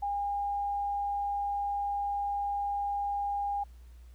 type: tone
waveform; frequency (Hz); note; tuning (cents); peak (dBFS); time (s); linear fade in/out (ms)
sine; 810; G#5; -43; -29; 0.02-3.64; 10
effects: added 60 Hz sine -48 dBFS peak until 4.14 s + pink hiss -67 dBFS RMS until 4.14 s